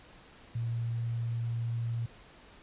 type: tone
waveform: sine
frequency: 116.54 Hz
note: A#2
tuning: in tune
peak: -30 dBFS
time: 0.55-2.06 s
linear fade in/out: 5 ms
effects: pink hiss -55 dBFS RMS until 2.62 s + resampled to 8000 Hz